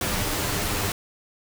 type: noise with comb filter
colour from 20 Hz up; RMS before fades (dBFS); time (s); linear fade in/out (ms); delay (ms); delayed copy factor
pink; -26; 0.01-0.92; 2; 10; +0.5
effects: none